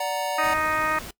square chord, D augmented, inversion none, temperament equal with one note detuned, 583.6 / 740 / 932.3 Hz, D5 / F#5 / A#5, -11 / 0 / 0 cents, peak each -30 dBFS, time 0-0.54 s, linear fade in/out 5 ms
harmonic tone, 311.1 Hz, D#4, in tune, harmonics 1 / 2 / 3 / 4 / 5 / 6 / 7 / 8, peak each -37 / -31 / -30 / -25 / -33 / -29 / -36 / -35 dBFS, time 0.38-0.99 s, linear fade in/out 5 ms
pink noise, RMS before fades -38 dBFS, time 0.43-1.11 s, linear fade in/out 5 ms
effects noise-tail reverb RT60 0.1 s tail -20 dB re dry

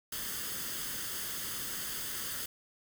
white noise with comb filter, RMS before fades -38 dBFS, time 0.12-2.46 s, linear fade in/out 5 ms, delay 0.62 ms, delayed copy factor +0.6, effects none

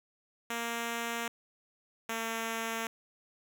5% pulse tone pair in turn, 233.1 / 226.5 Hz, A#3 / A#3, 0 / -50 cents, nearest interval unison, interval 50 cents, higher first, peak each -22 dBFS, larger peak neither, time 0.5-1.28 / 2.09-2.87 s, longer neither, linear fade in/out 2 ms, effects none

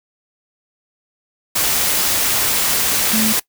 sine tone in noise, 219.4 Hz, A3, 5 cents flat, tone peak -17 dBFS, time 3.13-3.33 s, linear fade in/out 10 ms, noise white, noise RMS -17 dBFS, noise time 1.55-3.4 s, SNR -3 dB, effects noise-tail reverb RT60 0.1 s tail -21 dB re dry

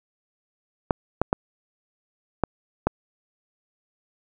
clicks, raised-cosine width 1 ms, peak -5 dBFS, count 5, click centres 0.908 / 1.216 / 1.329 / 2.437 / 2.87 s, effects none

